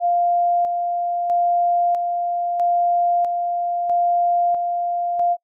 sine tone with tremolo, 698.5 Hz, F5, in tune, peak -15 dBFS, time 0-5.37 s, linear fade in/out 50 ms, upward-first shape square, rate 0.77 Hz, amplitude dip 40%, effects noise-tail reverb RT60 0.1 s tail -24 dB re dry

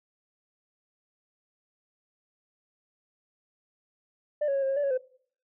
sine tone with pitch steps, 595 / 554 / 549 / 537 / 543 / 579 / 554 / 512 Hz, D5 / C#5 / C#5 / C5 / C#5 / D5 / C#5 / C5, +22 / -1 / -17 / +45 / -36 / -25 / -1 / -38 cents, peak -22 dBFS, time 4.41-4.978 s, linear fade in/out 10 ms, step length 71 ms, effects noise-tail reverb RT60 0.5 s tail -20 dB re dry + tanh soft clip ceiling -22 dBFS

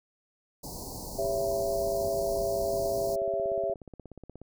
pink band-stop noise, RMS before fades -39 dBFS, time 0.63-3.16 s, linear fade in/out 10 ms, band 1000 to 4300 Hz, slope 96 dB/octave
sine chord, C# diminished, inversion second, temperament just, 399.1 / 554.4 / 665.2 Hz, G4 / C#5 / E5, +31 / 0 / +16 cents, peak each -33 / -32 / -29 dBFS, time 1.18-3.74 s, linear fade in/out 10 ms
click train, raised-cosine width 2 ms, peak -31 dBFS, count 32, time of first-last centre 2.56-4.416 s, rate 16.7 Hz
effects none

